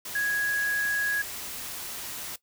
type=tone in noise; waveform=sine; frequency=1661.2 Hz; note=G#6; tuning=in tune; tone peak=-24 dBFS; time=0.15-1.22 s; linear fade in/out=5 ms; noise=white; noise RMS=-37 dBFS; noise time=0.05-2.36 s; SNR=+10 dB; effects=noise-tail reverb RT60 0.1 s tail -17 dB re dry